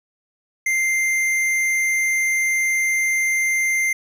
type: tone with tanh clipping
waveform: sine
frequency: 2093 Hz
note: C7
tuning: in tune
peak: -19 dBFS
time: 0.66-3.93 s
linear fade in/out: 5 ms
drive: 14 dB
effects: none

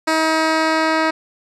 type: tone with low-pass filter sweep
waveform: 10% pulse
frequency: 318.4 Hz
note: D#4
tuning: 40 cents sharp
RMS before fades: -17 dBFS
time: 0.07-1.11 s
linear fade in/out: 10 ms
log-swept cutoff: 8300 to 3900 Hz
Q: 0.76
effects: none

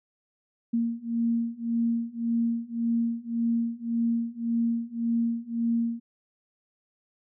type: beating tone pair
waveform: sine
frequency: 231.3 / 233.1 Hz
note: A#3 / A#3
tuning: -13 / 0 cents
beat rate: 1.8 Hz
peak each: -28 / -27 dBFS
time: 0.73-6 s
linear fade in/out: 10 ms
effects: none

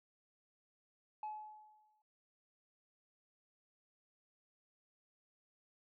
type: tone with exponential decay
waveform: sine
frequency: 854 Hz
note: G#5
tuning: 48 cents sharp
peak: -37 dBFS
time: 1.23-2.02 s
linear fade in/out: 2 ms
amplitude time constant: 170 ms
effects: noise-tail reverb RT60 0.6 s tail -26 dB re dry + tanh soft clip ceiling -38 dBFS

